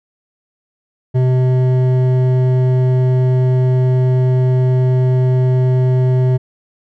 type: tone with hard clipping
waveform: sine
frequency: 127.9 Hz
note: C3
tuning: 39 cents flat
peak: -12 dBFS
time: 1.14-6.38 s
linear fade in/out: 20 ms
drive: 10 dB
effects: none